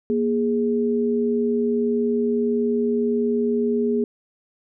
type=tone pair together; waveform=sine; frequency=237 / 415.3 Hz; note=A#3 / G#4; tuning=+29 / 0 cents; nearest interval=minor seventh; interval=971 cents; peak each=-21 dBFS; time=0.1-4.04 s; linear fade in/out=0 ms; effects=none